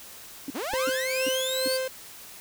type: tone bursts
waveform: sine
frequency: 277.2 Hz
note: C#4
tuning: in tune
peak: -29 dBFS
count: 4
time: 0.48-1.678 s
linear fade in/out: 2 ms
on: 22 ms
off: 370 ms
type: linear sweep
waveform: sawtooth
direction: up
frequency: 175.9 to 4699 Hz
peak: -26 dBFS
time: 0.54-1.78 s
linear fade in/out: 20 ms
type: tone with tremolo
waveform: 45% pulse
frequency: 521 Hz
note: C5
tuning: 7 cents flat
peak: -25 dBFS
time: 0.73-1.88 s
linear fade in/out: 5 ms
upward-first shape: sine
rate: 2.3 Hz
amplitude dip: 40%
type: clicks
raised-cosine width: 2 ms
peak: -25 dBFS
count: 2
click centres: 0.735 / 0.738 s
effects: white hiss -45 dBFS RMS until 2.4 s